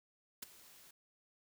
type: noise with ADSR envelope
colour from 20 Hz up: white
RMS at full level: -41 dBFS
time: 0.42-0.91 s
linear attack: 9 ms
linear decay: 12 ms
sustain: -19 dB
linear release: 5 ms
effects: none